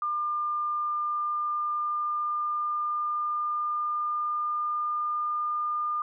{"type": "tone with pitch glide", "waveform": "sine", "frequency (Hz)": [1200, 1208.3], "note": ["D6", "D6"], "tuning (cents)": [37, 49], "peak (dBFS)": -26, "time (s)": [0.02, 6.02], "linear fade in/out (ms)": 2, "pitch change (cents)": 12, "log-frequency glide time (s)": [0.71, 5.44], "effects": []}